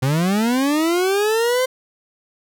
40% pulse linear sweep, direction up, 125.5 to 521 Hz, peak -15 dBFS, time 0.02-1.66 s, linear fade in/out 10 ms, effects none

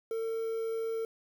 triangle tone with quantisation, 451 Hz, A4, 43 cents sharp, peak -29 dBFS, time 0.11-1.05 s, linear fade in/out 2 ms, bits 9, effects none

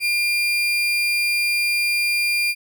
35% pulse tone, 2400 Hz, D7, 37 cents sharp, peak -16 dBFS, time 0-2.55 s, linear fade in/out 50 ms, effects none

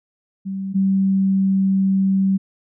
sine tone pair in turn, 192.9 / 192.9 Hz, G3 / G3, -28 / -28 cents, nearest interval unison, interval 0 cents, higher neither, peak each -23 / -14 dBFS, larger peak second, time 0.45-0.74 / 0.74-2.38 s, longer second, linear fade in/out 20 ms, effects none

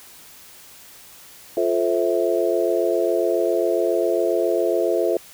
sine chord, F major seventh, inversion none, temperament just, 349.2 / 436.5 / 523.8 / 654.8 Hz, F4 / A4 / C5 / E5, 0 / -14 / +2 / -12 cents, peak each -22 / -23 / -24 / -23 dBFS, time 1.57-5.17 s, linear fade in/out 2 ms, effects white hiss -45 dBFS RMS until 5.33 s

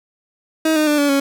30% pulse tone with pitch steps, 317.2 / 306.7 / 296.6 / 286.9 / 277.4 Hz, D#4 / D#4 / D4 / D4 / C#4, +33 / -25 / +17 / -40 / +1 cents, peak -11 dBFS, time 0.65-1.2 s, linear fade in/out 5 ms, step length 110 ms, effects none

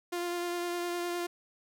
sawtooth tone with vibrato, 349.2 Hz, F4, in tune, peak -28 dBFS, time 0.12-1.27 s, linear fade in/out 10 ms, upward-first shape sine, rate 9.8 Hz, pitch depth 14 cents each way, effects none

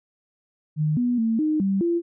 sine tone with pitch steps, 153 / 244.2 / 225.3 / 308 / 194.9 / 341.6 Hz, D#3 / B3 / A3 / D#4 / G3 / F4, -29 / -19 / +41 / -17 / -10 / -38 cents, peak -19 dBFS, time 0.76-2.02 s, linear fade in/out 50 ms, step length 210 ms, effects none

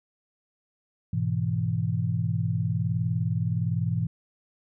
sine chord, E major, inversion first, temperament equal, 103.83 / 123.47 / 164.81 Hz, G#2 / B2 / E3, 0 / 0 / 0 cents, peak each -28 dBFS, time 1.13-4.07 s, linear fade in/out 5 ms, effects none

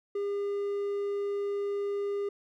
triangle tone, 403.9 Hz, G#4, 48 cents flat, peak -27 dBFS, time 0.15-2.29 s, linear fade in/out 5 ms, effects none

